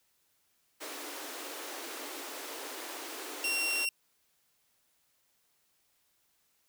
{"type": "high-pass noise", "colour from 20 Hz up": "pink", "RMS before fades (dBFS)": -42, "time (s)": [0.8, 3.86], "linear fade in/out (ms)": 20, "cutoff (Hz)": 270, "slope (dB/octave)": 96}
{"type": "tone", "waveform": "sawtooth", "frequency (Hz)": 2743, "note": "F7", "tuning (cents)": -32, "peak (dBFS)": -26, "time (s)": [3.44, 3.89], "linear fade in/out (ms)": 2}
{"effects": ["white hiss -73 dBFS RMS until 6.68 s"]}